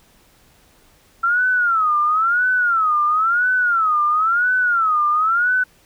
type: tone with vibrato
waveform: sine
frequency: 1343 Hz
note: E6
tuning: 32 cents sharp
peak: -14 dBFS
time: 1.23-5.64 s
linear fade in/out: 10 ms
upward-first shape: sine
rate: 0.98 Hz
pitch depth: 200 cents each way
effects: pink hiss -54 dBFS RMS until 5.85 s